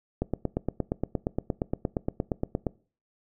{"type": "click train", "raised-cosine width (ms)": 2, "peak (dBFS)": -13, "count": 22, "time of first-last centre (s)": [0.22, 2.668], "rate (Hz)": 8.58, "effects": ["noise-tail reverb RT60 0.4 s tail -22 dB re dry"]}